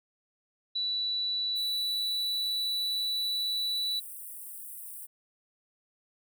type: tone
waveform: sine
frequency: 3951 Hz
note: B7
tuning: in tune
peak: -28 dBFS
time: 0.75-4 s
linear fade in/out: 10 ms
type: high-pass noise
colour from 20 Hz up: white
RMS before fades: -43 dBFS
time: 1.55-5.07 s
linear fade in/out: 20 ms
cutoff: 8300 Hz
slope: 96 dB/octave
effects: none